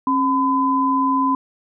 sine tone pair together, 270 / 1010.6 Hz, C#4 / B5, -45 / +40 cents, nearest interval octave + major seventh, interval 2285 cents, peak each -19 / -17 dBFS, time 0.07-1.35 s, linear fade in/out 2 ms, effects none

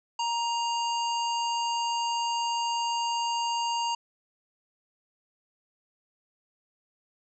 harmonic tone with a mistuned harmonic, 937 Hz, A#5, 9 cents sharp, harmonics 1 / 3 / 5 / 7 / 8, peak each -27 / -34 / -38 / -41 / -45 dBFS, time 0.19-3.95 s, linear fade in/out 5 ms, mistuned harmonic 7, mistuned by -22 cents, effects none

